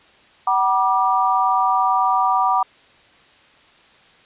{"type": "tone cluster", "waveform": "sine", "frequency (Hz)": [757, 966, 1184], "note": ["F#5", "B5", "D6"], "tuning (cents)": [39, -39, 14], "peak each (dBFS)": -19, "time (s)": [0.47, 2.63], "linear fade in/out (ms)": 5, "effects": ["white hiss -51 dBFS RMS until 4.25 s", "resampled to 8000 Hz"]}